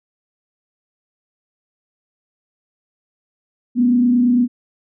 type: tone with frequency modulation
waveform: sine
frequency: 244.6 Hz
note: B3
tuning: 16 cents flat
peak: -11 dBFS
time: 3.75-4.48 s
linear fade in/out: 50 ms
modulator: 28.9 Hz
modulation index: 0.44
effects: none